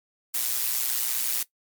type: noise with amplitude modulation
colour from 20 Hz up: blue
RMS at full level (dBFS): -23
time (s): 0.34-1.43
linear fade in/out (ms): 5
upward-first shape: sine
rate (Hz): 120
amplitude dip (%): 75
effects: noise-tail reverb RT60 0.1 s tail -18 dB re dry + MP3 96 kbps